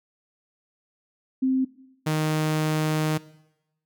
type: tone pair in turn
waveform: sine / sawtooth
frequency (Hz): 261.6 / 155.17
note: C4 / D#3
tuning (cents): 0 / -4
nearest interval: major sixth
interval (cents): 904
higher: first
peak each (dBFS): -19 / -18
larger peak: second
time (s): 1.42-1.65 / 2.06-3.18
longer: second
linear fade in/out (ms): 10
effects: noise-tail reverb RT60 0.9 s tail -20 dB re dry